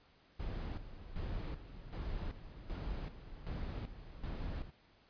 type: noise with tremolo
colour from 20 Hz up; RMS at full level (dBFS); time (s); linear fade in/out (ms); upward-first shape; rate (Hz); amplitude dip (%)
brown; -40; 0.39-4.71; 10; square; 1.3; 70
effects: pink hiss -67 dBFS RMS until 5.09 s + resampled to 11025 Hz